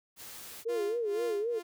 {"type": "noise", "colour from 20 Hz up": "white", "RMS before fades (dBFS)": -46, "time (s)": [0.16, 0.65], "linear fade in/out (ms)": 50}
{"type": "tone with vibrato", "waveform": "sine", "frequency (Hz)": 440, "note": "A4", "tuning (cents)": 0, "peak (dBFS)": -29, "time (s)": [0.65, 1.6], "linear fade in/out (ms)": 20, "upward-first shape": "sine", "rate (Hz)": 3.8, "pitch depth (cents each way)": 150}
{"type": "tone with tremolo", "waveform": "sawtooth", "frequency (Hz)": 348.2, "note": "F4", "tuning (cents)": -5, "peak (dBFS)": -33, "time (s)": [0.68, 1.63], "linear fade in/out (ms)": 20, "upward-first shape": "sine", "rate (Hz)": 2.2, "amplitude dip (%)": 95}
{"effects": []}